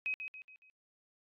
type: tone with echo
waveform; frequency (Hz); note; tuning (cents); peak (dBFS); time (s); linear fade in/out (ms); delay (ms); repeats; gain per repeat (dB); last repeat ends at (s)
sine; 2532; D#7; +30; -32; 0.06-0.14; 0; 140; 4; -7; 0.7
effects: AAC 64 kbps